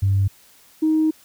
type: tone pair in turn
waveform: sine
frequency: 98 / 313.7 Hz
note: G2 / D#4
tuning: 0 / +14 cents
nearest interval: octave + minor sixth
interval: 2014 cents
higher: second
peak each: -14 dBFS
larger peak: neither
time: 0.02-0.28 / 0.82-1.11 s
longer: second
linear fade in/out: 10 ms
effects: tanh soft clip ceiling -10 dBFS + white hiss -52 dBFS RMS until 1.24 s